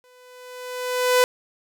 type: tone with exponential growth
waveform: sawtooth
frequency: 500 Hz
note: B4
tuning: 21 cents sharp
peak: -9 dBFS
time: 0.04-1.24 s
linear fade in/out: 0 ms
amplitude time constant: 260 ms
effects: none